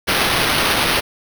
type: noise with sample-and-hold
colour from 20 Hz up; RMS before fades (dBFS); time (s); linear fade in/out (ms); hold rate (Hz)
white; -17; 0.07-1.01; 20; 7350
effects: none